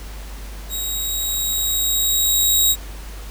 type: tone with level ramp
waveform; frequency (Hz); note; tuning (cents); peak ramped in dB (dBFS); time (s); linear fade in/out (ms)
10% pulse; 3811; A#7; +38; -16 to -5; 0.69-2.76; 50
effects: added 50 Hz sine -31 dBFS peak until 3.3 s + pink hiss -40 dBFS RMS until 3.3 s